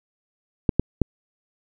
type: clicks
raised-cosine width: 3 ms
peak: -4 dBFS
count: 3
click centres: 0.692 / 0.796 / 1.017 s
effects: none